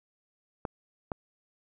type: clicks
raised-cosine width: 1 ms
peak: -18 dBFS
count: 2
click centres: 0.652 / 1.118 s
effects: none